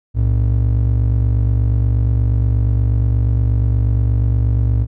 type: ring-modulated tone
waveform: triangle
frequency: 87.31 Hz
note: F2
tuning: in tune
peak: -7 dBFS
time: 0.14-4.87 s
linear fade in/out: 50 ms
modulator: 24.2 Hz
effects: none